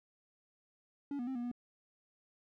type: tone with pitch steps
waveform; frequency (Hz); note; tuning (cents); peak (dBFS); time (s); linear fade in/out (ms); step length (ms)
triangle; 283.4 / 242.4 / 263.8 / 240.1 / 243; C#4 / B3 / C4 / B3 / B3; +38 / -32 / +14 / -49 / -28; -34; 1.11-1.515; 2; 81
effects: none